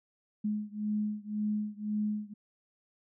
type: beating tone pair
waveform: sine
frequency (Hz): 210 / 211.9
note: G#3 / G#3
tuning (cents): +19 / +35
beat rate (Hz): 1.9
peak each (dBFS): -33 / -34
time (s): 0.44-2.34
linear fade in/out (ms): 10
effects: none

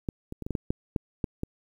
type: clicks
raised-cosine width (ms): 3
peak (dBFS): -16 / -23 / -23 / -21 / -17 / -15 / -13 / -13 / -14 / -17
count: 10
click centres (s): 0.088 / 0.324 / 0.423 / 0.465 / 0.507 / 0.552 / 0.705 / 0.962 / 1.242 / 1.434
effects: 9-bit

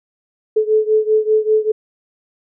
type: beating tone pair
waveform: sine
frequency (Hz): 430.8 / 435.9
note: A4 / A4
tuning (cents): -37 / -16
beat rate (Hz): 5.1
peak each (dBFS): -14 / -16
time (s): 0.56-1.72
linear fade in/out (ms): 10
effects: none

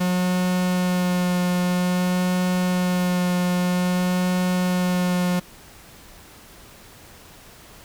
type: tone with vibrato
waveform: 45% pulse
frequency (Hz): 180.4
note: F#3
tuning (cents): -44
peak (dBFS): -19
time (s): 0-5.4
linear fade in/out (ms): 10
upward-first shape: sine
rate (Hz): 0.51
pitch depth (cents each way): 13
effects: pink hiss -46 dBFS RMS until 7.84 s

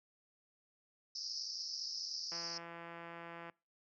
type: band-pass noise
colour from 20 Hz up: pink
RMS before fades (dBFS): -43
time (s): 1.15-2.58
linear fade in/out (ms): 5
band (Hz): 4800 to 5500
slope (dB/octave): 96
type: click train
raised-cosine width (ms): 0.5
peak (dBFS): -34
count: 200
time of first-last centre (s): 2.32-3.498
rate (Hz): 169
effects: noise-tail reverb RT60 0.3 s tail -24 dB re dry + high-pass 150 Hz 12 dB/octave

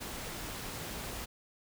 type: noise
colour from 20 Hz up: pink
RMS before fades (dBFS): -41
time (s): 0-1.26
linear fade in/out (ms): 20
effects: none

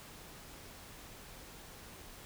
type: silence
effects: pink hiss -52 dBFS RMS until 2.25 s

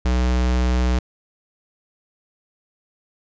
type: tone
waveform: square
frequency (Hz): 62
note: B1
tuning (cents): +7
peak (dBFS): -17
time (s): 0.05-0.99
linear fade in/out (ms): 5
effects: resampled to 16000 Hz

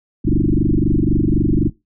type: tone with frequency modulation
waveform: sine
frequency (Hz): 164.81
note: E3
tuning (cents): 0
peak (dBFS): -12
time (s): 0.24-1.7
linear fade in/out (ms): 20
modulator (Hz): 23.9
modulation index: 7.2
effects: noise-tail reverb RT60 0.2 s tail -19 dB re dry

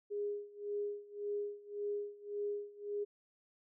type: tone with tremolo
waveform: sine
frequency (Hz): 410.9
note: G#4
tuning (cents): -18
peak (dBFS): -34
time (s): 0.1-3.05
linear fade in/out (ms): 20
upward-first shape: sine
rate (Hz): 1.8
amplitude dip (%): 90
effects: none

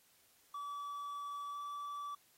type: tone with pitch glide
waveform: triangle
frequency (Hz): 1149 to 1155.7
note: D6 to D6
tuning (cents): -38 to -28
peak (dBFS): -39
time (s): 0.54-2.15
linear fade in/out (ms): 5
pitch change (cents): +10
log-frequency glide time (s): 1.51-1.57
effects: white hiss -69 dBFS RMS until 2.37 s + AAC 48 kbps

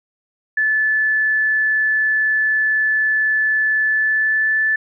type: tone with pitch glide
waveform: sine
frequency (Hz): 1738 to 1749.1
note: A6 to A6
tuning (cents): -22 to -11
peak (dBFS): -14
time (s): 0.57-4.76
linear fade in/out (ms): 5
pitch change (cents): +11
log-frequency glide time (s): 3.84-4.57
effects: none

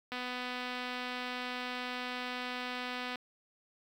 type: click train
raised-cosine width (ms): 0.3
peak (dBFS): -23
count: 757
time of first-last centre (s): 0.12-3.156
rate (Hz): 249
effects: high-pass 60 Hz 12 dB/octave + 9-bit

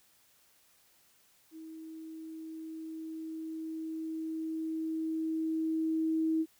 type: tone with level ramp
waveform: sine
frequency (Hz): 320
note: D#4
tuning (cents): +49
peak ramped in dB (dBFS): -44 to -26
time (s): 1.51-6.46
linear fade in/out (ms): 50
effects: white hiss -66 dBFS RMS until 6.59 s

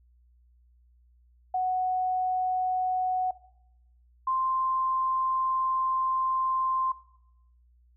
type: tone pair in turn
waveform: sine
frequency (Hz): 740 / 1046.5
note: F#5 / C6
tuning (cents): 0 / 0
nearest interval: tritone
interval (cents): 600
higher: second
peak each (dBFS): -24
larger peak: neither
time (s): 1.54-3.31 / 4.27-6.92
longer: second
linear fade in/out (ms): 5
effects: noise-tail reverb RT60 0.8 s tail -18 dB re dry + added 60 Hz sine -58 dBFS peak until 7.96 s

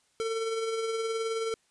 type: tone with tremolo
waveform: square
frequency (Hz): 450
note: A4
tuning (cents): +39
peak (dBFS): -28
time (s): 0.2-1.54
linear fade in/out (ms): 0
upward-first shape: triangle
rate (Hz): 19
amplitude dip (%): 40
effects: white hiss -69 dBFS RMS until 1.7 s + resampled to 22050 Hz

